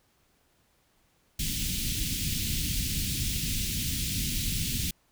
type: band-stop noise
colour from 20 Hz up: pink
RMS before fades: -30 dBFS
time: 1.39-4.91 s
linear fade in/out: 5 ms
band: 240 to 2700 Hz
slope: 24 dB/octave
effects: pink hiss -68 dBFS RMS until 5.11 s

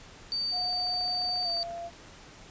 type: tone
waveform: sine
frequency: 4600 Hz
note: D8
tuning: 37 cents flat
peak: -28 dBFS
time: 0.32-1.63 s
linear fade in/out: 0 ms
type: tone with pitch glide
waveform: sine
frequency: 725 to 684.3 Hz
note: F#5 to F5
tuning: -35 to -35 cents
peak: -35 dBFS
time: 0.51-1.91 s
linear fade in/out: 50 ms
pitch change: -100 cents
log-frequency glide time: 1.44-1.5 s
type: click train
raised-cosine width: 0.5 ms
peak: -35 dBFS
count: 16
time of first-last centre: 0.73-1.779 s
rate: 14.3 Hz
effects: pink hiss -50 dBFS RMS until 2.5 s + resampled to 16000 Hz

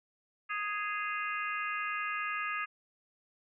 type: harmonic tone with a mistuned harmonic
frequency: 415.1 Hz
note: G#4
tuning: 1 cent flat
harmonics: 3 / 4 / 5 / 6 / 7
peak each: -36 / -38 / -40 / -42 / -43 dBFS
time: 0.49-2.66 s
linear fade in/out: 20 ms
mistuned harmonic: 7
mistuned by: -92 cents
effects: none

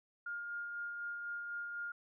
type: tone with tremolo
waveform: sine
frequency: 1414 Hz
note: F6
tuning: 21 cents sharp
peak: -38 dBFS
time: 0.26-1.92 s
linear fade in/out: 5 ms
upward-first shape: sine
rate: 4 Hz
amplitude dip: 30%
effects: none

